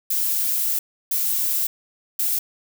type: noise bursts at uneven times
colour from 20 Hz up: violet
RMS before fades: -22 dBFS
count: 3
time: 0.1-0.79 / 1.11-1.67 / 2.19-2.39 s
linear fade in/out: 5 ms
effects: none